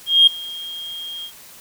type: tone with ADSR envelope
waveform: sine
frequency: 3234 Hz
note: G#7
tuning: 47 cents flat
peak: -5 dBFS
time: 0.06-1.32 s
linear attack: 210 ms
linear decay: 7 ms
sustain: -23 dB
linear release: 77 ms
effects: tanh soft clip ceiling -2 dBFS + white hiss -43 dBFS RMS until 1.6 s